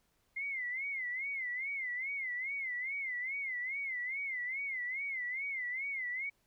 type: tone with vibrato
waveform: sine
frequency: 2093 Hz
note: C7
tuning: in tune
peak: -35 dBFS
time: 0.36-6.3 s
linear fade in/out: 10 ms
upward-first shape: sine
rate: 2.4 Hz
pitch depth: 130 cents each way
effects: pink hiss -75 dBFS RMS until 6.46 s